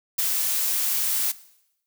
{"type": "noise with ADSR envelope", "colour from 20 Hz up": "blue", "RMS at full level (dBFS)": -21, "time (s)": [0.18, 1.32], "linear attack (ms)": 12, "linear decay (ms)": 11, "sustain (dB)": -3, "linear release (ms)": 12, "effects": ["noise-tail reverb RT60 0.8 s tail -18 dB re dry"]}